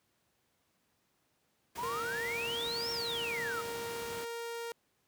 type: noise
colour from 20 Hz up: pink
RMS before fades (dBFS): -45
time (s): 1.75-4.25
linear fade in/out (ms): 10
type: exponential two-way sweep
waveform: sine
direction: up then down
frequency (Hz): 907 to 5588 to 1233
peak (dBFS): -35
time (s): 1.77-3.62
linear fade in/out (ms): 20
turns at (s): 2.91
type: tone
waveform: sawtooth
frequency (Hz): 466.2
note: A#4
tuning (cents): 0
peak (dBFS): -34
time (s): 1.83-4.72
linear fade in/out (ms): 2
effects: pink hiss -75 dBFS RMS until 5.07 s + high-pass 100 Hz 12 dB/octave